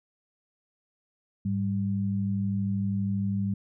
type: tone pair together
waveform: sine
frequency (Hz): 103.83 / 196.4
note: G#2 / G3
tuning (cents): 0 / +4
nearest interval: major seventh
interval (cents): 1104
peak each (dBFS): -29 / -27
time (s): 1.45-3.54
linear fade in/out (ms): 5
effects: none